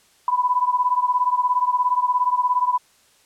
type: beating tone pair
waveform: sine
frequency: 987.8 / 1004.8 Hz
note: B5 / B5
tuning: 0 / +30 cents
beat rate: 17 Hz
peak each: -19 / -21 dBFS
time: 0.28-2.78 s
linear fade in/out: 2 ms
effects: white hiss -57 dBFS RMS until 3.25 s + low-pass 10000 Hz 12 dB/octave